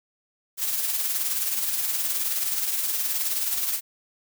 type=noise with tremolo; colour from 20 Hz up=blue; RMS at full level=-24 dBFS; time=0.57-3.81 s; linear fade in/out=50 ms; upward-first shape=triangle; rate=19 Hz; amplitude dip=50%; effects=none